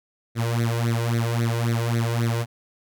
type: tone with flanger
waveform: sawtooth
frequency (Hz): 116.54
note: A#2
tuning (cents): 0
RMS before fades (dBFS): -23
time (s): 0.35-2.46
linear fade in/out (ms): 50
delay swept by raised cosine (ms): 0.49 to 2.09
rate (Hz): 3.7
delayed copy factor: +0.9
effects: none